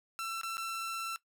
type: tone with dropouts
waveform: sawtooth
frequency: 1342 Hz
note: E6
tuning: 31 cents sharp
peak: -32 dBFS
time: 0.19-1.16 s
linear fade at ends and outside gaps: 0 ms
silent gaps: 0.413-0.433 / 0.57-0.58 s
effects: noise-tail reverb RT60 0.1 s tail -17 dB re dry